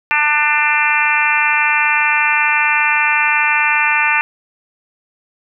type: harmonic tone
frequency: 297.9 Hz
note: D4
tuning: 25 cents sharp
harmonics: 3 / 4 / 5 / 6 / 7 / 8 / 9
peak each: -19 / -22 / -20 / -19 / -22 / -17 / -19 dBFS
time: 0.11-4.21 s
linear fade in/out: 0 ms
effects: none